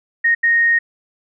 sine tone bursts at uneven times, 1860 Hz, A#6, 4 cents flat, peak -11 dBFS, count 2, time 0.24-0.35 / 0.43-0.79 s, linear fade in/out 10 ms, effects none

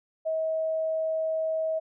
sine tone, 639 Hz, D#5, 46 cents sharp, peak -25 dBFS, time 0.25-1.8 s, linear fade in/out 20 ms, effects none

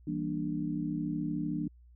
sine chord, E half-diminished seventh, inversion none, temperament just, 164.81 / 197.78 / 237.3 / 296.7 Hz, E3 / G3 / Bb3 / D4, 0 / +16 / +31 / +18 cents, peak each -36 / -39 / -38 / -34 dBFS, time 0.07-1.68 s, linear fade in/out 5 ms, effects added 60 Hz sine -54 dBFS peak until 1.95 s

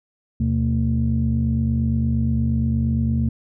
sine tone cluster, 77 / 125.6 / 226.4 Hz, D#2 / B2 / A3, -17 / +30 / +50 cents, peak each -21 dBFS, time 0.4-3.29 s, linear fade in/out 5 ms, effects tanh soft clip ceiling -10 dBFS

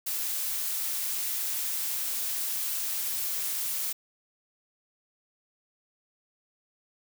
blue noise, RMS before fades -31 dBFS, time 0.06-3.93 s, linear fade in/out 10 ms, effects none

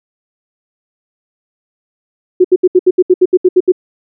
sine tone bursts, 365.8 Hz, F#4, 20 cents flat, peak -3 dBFS, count 12, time 2.4-3.721 s, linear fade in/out 10 ms, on 45 ms, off 71 ms, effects none

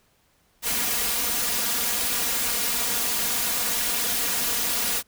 white noise with comb filter, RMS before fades -25 dBFS, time 0.62-5.03 s, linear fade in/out 50 ms, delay 4.2 ms, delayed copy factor +0.9, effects pink hiss -64 dBFS RMS until 5.07 s

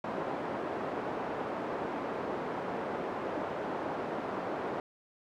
pink band-pass noise, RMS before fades -36 dBFS, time 0.04-4.8 s, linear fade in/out 2 ms, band 310 to 1000 Hz, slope 12 dB/octave, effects none

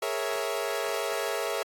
sawtooth chord, A# half-diminished seventh, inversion third, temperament equal, 415.3 / 466.2 / 554.4 / 659.3 Hz, G#4 / A#4 / C#5 / E5, 0 / 0 / 0 / 0 cents, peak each -30 dBFS, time 0.02-1.63 s, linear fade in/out 5 ms, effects AAC 64 kbps

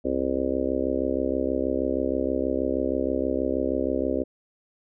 harmonic tone, 66.3 Hz, C2, 23 cents sharp, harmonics 1 / 3 / 4 / 5 / 6 / 7 / 8 / 9, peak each -36 / -40 / -28 / -30 / -30 / -33 / -30 / -32 dBFS, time 0.04-4.24 s, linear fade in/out 20 ms, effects none

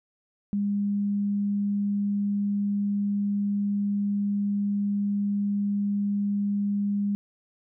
sine tone, 202.7 Hz, G#3, 42 cents flat, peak -23 dBFS, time 0.53-7.15 s, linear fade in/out 0 ms, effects none

